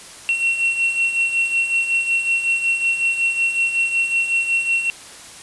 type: beating tone pair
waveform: triangle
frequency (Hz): 2719 / 2724.4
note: F7 / F7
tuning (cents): -47 / -44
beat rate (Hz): 5.4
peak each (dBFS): -23 / -16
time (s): 0.29-4.9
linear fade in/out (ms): 0
effects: white hiss -39 dBFS RMS until 5.42 s + resampled to 24000 Hz